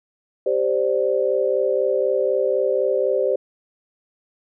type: chord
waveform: sine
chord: G suspended fourth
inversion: none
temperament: equal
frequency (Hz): 392 / 523.3 / 587.3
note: G4 / C5 / D5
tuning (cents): 0 / 0 / 0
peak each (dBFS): -22 / -20 / -23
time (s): 0.46-3.36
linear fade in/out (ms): 5
effects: none